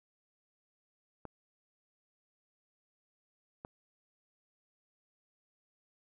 clicks, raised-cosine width 1 ms, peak -29 dBFS, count 2, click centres 1.253 / 3.649 s, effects none

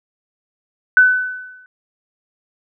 sine tone with exponential decay, 1504 Hz, F#6, 28 cents sharp, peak -4 dBFS, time 0.97-1.66 s, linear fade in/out 1 ms, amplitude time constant 150 ms, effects none

